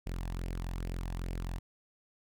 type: tone with flanger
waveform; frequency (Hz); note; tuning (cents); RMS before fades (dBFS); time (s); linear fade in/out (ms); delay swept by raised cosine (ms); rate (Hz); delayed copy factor
sawtooth; 43.65; F1; 0; -37; 0.06-1.59; 10; 0.38 to 1.16; 2.4; +0.5
effects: none